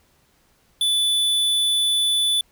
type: tone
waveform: square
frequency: 3480 Hz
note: A7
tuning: 20 cents flat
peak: -18 dBFS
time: 0.81-2.41 s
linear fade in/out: 2 ms
effects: pink hiss -61 dBFS RMS until 2.51 s